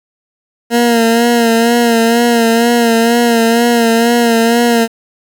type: tone with vibrato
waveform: 20% pulse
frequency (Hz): 233.1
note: A#3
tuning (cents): 0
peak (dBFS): -3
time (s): 0.7-4.88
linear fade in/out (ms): 50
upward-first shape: sine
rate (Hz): 2.1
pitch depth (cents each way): 41
effects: 7-bit